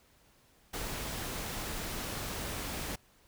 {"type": "noise", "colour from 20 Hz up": "pink", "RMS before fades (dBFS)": -38, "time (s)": [0.73, 2.96], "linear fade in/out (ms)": 10, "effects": ["pink hiss -65 dBFS RMS until 3.27 s"]}